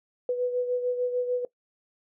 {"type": "beating tone pair", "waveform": "sine", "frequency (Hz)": [493.9, 500.6], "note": ["B4", "B4"], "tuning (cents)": [0, 23], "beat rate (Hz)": 6.7, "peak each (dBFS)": [-25, -33], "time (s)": [0.29, 1.45], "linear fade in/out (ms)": 2, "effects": ["noise-tail reverb RT60 0.1 s tail -19 dB re dry"]}